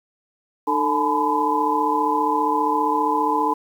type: tone cluster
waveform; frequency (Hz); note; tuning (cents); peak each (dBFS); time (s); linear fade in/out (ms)
sine; 302.5 / 445.5 / 856 / 977 / 1012; D#4 / A4 / A5 / B5 / B5; -49 / +22 / -48 / -19 / +42; -25 / -26 / -22 / -27 / -22; 0.67-3.54; 10
effects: 8-bit